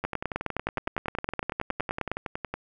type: two click trains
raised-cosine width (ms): 0.5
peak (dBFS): -16 / -12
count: 28 / 21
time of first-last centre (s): 0.04-2.54 / 0.05-2.116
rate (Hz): 10.8 / 9.68
effects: none